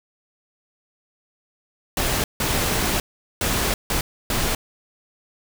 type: noise bursts at uneven times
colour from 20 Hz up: pink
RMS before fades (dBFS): -22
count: 5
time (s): 1.97-2.24 / 2.4-3 / 3.41-3.74 / 3.9-4.01 / 4.3-4.55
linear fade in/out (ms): 2
effects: none